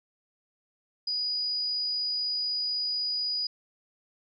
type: tone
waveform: sine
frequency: 4922 Hz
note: D#8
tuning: 20 cents flat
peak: -27 dBFS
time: 1.07-3.47 s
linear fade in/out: 5 ms
effects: none